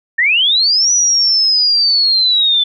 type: linear two-way sweep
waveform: sine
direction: up then down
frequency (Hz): 1756 to 5920 to 3487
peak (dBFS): -9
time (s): 0.18-2.64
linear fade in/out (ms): 10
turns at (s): 0.92
effects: none